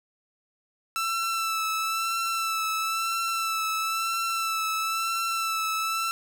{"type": "tone with vibrato", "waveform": "sawtooth", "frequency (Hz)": 1327, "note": "E6", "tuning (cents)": 11, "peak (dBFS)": -22, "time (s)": [0.96, 6.11], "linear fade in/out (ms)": 0, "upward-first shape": "sine", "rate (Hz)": 1, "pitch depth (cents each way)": 27, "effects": []}